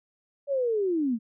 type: linear sweep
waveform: sine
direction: down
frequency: 576 to 212.9 Hz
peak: -23 dBFS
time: 0.47-1.19 s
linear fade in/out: 50 ms
effects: none